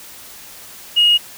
sine tone, 2874 Hz, F7, 49 cents sharp, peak -8 dBFS, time 0.96-1.18 s, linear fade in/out 20 ms, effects tanh soft clip ceiling -5 dBFS + white hiss -38 dBFS RMS until 1.37 s

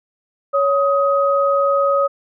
sine tone pair together, 558.8 / 1258 Hz, C#5 / D#6, +14 / +19 cents, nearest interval octave + major second, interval 1405 cents, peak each -15 / -17 dBFS, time 0.53-2.08 s, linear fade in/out 20 ms, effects none

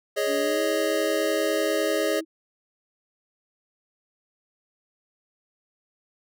square chord, Ab suspended fourth, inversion none, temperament equal with one note detuned, 415.3 / 554.4 / 624.4 Hz, Ab4 / Db5 / Eb5, 0 / 0 / +6 cents, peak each -28 dBFS, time 0.16-2.21 s, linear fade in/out 20 ms
sine tone with pitch glide, 286.5 to 321.6 Hz, D4 to E4, -43 to -43 cents, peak -29 dBFS, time 0.26-2.25 s, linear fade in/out 50 ms, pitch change +200 cents, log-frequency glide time 0.39-0.61 s
effects none

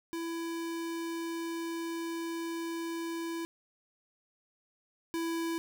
square tone pair in turn, 333 / 331.8 Hz, E4 / E4, +18 / +11 cents, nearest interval unison, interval 7 cents, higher first, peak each -35 / -32 dBFS, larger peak second, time 0.13-3.45 / 5.14-5.58 s, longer first, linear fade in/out 0 ms, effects none

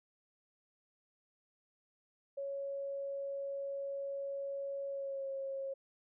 sine tone with pitch glide, 555 to 543 Hz, C#5 to C#5, +2 to -36 cents, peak -37 dBFS, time 2.37-5.74 s, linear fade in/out 10 ms, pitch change -38 cents, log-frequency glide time 4.89-5.28 s, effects none

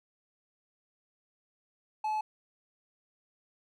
triangle tone, 860 Hz, A5, 40 cents flat, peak -27 dBFS, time 2.04-2.21 s, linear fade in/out 5 ms, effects none

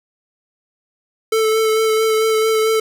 square tone with vibrato, 440 Hz, A4, in tune, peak -14 dBFS, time 1.32-2.8 s, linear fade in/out 5 ms, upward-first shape sine, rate 4.5 Hz, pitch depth 17 cents each way, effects none

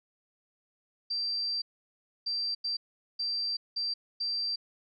sine tone bursts at uneven times, 4699 Hz, D8, in tune, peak -29 dBFS, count 6, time 1.1-1.62 / 2.26-2.55 / 2.64-2.77 / 3.19-3.57 / 3.76-3.94 / 4.2-4.56 s, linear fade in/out 10 ms, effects none

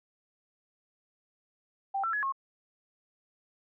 sine tone with pitch steps, 784 / 1343 / 1690 / 1084 Hz, G5 / E6 / G#6 / C#6, 0 / +32 / +30 / -39 cents, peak -28 dBFS, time 1.94-2.324 s, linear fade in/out 10 ms, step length 96 ms, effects none

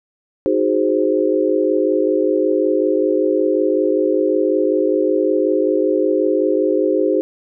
sine chord, Ab dominant seventh, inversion second, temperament equal, 311.1 / 370 / 415.3 / 523.3 Hz, Eb4 / Gb4 / Ab4 / C5, 0 / 0 / 0 / 0 cents, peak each -19 dBFS, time 0.46-7.21 s, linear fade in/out 0 ms, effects none

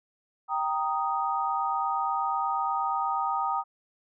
sine chord, Eb major, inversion first, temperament equal, 784 / 932.3 / 1244.5 Hz, G5 / Bb5 / Eb6, 0 / 0 / 0 cents, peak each -30 / -30 / -29 dBFS, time 0.48-3.64 s, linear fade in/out 50 ms, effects none

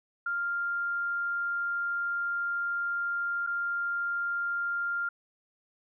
sine tone with dropouts, 1396.9 Hz, F6, in tune, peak -28 dBFS, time 0.26-5.09 s, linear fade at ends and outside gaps 5 ms, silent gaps 3.466-3.471 s, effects none

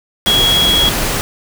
sine tone in noise, 3322 Hz, G#7, in tune, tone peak -10 dBFS, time 0.27-0.89 s, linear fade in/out 0 ms, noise pink, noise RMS -17 dBFS, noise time 0.26-1.21 s, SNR +4 dB, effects none

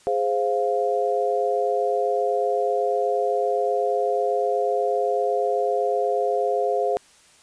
sine chord, F minor, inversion first, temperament equal, 415.3 / 523.3 / 698.5 Hz, Ab4 / C5 / F5, 0 / 0 / 0 cents, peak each -24 dBFS, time 0.07-6.97 s, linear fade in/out 0 ms, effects white hiss -54 dBFS RMS until 7.42 s + resampled to 22050 Hz

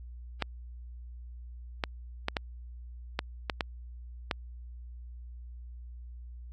clicks, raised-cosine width 0.3 ms, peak -12 dBFS, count 8, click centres 0.423 / 1.838 / 2.284 / 2.368 / 3.191 / 3.498 / 3.608 / 4.312 s, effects added 60 Hz sine -42 dBFS peak until 6.52 s + AAC 32 kbps

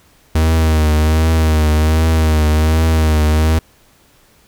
45% pulse tone with vibrato, 78.4 Hz, D#2, 14 cents sharp, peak -10 dBFS, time 0.35-3.59 s, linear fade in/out 5 ms, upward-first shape triangle, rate 1.3 Hz, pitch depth 51 cents each way, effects pink hiss -51 dBFS RMS until 4.47 s

